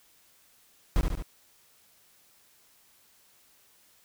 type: noise with echo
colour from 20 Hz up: brown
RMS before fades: -22 dBFS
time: 0.96-1.01 s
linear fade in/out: 0 ms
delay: 71 ms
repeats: 3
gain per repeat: -4 dB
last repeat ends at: 1.223 s
effects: white hiss -62 dBFS RMS until 4.04 s